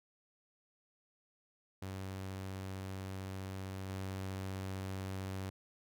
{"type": "tone with level steps", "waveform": "sawtooth", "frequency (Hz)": 95.5, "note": "G2", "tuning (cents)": -45, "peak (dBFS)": [-37, -35], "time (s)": [1.82, 5.5], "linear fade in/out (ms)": 5, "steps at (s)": 3.89, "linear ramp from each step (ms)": 5, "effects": []}